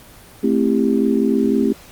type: chord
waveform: sine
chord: A minor seventh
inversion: none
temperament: just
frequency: 220 / 264 / 330 / 396 Hz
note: A3 / C4 / E4 / G4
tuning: 0 / +16 / +2 / +18 cents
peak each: -18 / -18 / -22 / -20 dBFS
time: 0.43-1.73 s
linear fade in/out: 10 ms
effects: pink hiss -43 dBFS RMS until 1.91 s + Opus 24 kbps